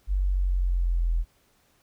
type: linear sweep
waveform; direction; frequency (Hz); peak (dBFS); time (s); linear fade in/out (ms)
sine; down; 48.22 to 41.2; -21; 0.07-1.25; 50
effects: pink hiss -65 dBFS RMS until 1.82 s